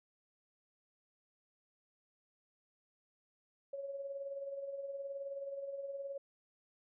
sine tone with tremolo, 554.4 Hz, C#5, in tune, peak -38 dBFS, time 3.73-6.18 s, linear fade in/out 5 ms, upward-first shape sine, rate 19 Hz, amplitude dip 50%, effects none

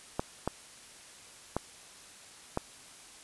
clicks, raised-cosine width 1 ms, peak -15 dBFS, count 4, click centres 0.195 / 0.476 / 1.566 / 2.574 s, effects white hiss -52 dBFS RMS until 3.23 s + resampled to 24000 Hz

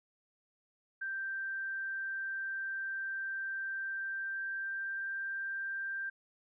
sine tone with pitch glide, 1570 to 1580 Hz, G6 to G6, +2 to +13 cents, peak -35 dBFS, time 1.01-6.1 s, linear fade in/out 10 ms, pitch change +11 cents, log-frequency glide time 3.79-5.18 s, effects none

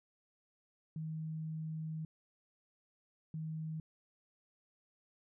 sine tone bursts at uneven times, 158.1 Hz, D#3, 28 cents sharp, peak -38 dBFS, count 2, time 0.96-2.05 / 3.34-3.8 s, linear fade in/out 2 ms, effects none

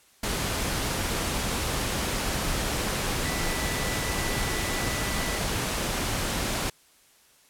sine tone in noise, 1975.5 Hz, B6, in tune, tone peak -36 dBFS, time 3.25-5.38 s, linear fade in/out 5 ms, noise pink, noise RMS -28 dBFS, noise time 0.23-6.7 s, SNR -11 dB, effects white hiss -59 dBFS RMS until 7.49 s + low-pass 12000 Hz 12 dB/octave

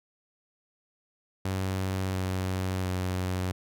sawtooth tone with pitch steps, 94.8 / 93.44 / 92.1 Hz, F#2 / F#2 / F#2, +43 / +18 / -7 cents, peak -24 dBFS, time 1.45-3.52 s, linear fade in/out 5 ms, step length 690 ms, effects none

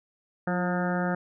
harmonic tone with a mistuned harmonic, 179.1 Hz, F3, 44 cents sharp, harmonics 1 / 2 / 3 / 4 / 5 / 7 / 8 / 9 / 10, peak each -27 / -35 / -33 / -34 / -38 / -38 / -36 / -38 / -42 dBFS, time 0.47-1.15 s, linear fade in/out 5 ms, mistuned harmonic 2, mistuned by -51 cents, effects none

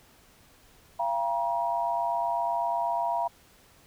sine tone cluster, 684 / 792 / 952 Hz, F5 / G5 / A#5, -36 / +18 / +36 cents, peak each -29 / -34 / -28 dBFS, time 0.99-3.28 s, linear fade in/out 10 ms, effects pink hiss -58 dBFS RMS until 3.86 s

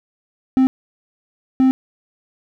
triangle tone bursts at uneven times, 261.6 Hz, C4, in tune, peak -8 dBFS, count 2, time 0.57-0.67 / 1.6-1.71 s, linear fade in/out 0 ms, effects none

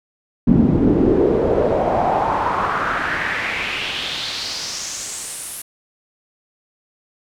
brown noise with band-pass filter sweep, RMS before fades -19 dBFS, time 0.47-5.62 s, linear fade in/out 5 ms, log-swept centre 220 to 11000 Hz, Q 3.3, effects none

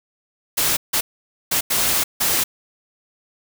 white noise bursts at uneven times, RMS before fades -19 dBFS, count 5, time 0.57-0.77 / 0.93-1.01 / 1.51-1.61 / 1.7-2.04 / 2.2-2.44 s, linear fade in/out 10 ms, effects none

